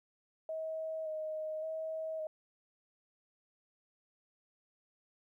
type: tone with vibrato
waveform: sine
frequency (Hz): 631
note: D#5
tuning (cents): +24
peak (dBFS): -36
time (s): 0.49-2.27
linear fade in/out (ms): 2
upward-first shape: square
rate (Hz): 0.88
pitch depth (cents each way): 19
effects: 13-bit